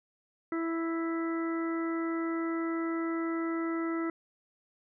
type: harmonic tone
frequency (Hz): 330.2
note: E4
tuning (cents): +3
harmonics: 1 / 2 / 3 / 4 / 5 / 6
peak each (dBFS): -30 / -44 / -47 / -39 / -51 / -43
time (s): 0.52-4.1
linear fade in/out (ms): 2
effects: none